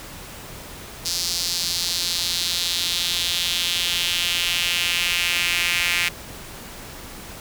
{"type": "tone with high-pass filter sweep", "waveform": "sawtooth", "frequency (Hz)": 174.6, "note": "F3", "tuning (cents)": 0, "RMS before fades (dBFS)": -23, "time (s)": [1.05, 6.09], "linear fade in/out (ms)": 10, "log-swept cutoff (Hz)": [4900, 2300], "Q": 2.8, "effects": ["pink hiss -38 dBFS RMS until 7.4 s"]}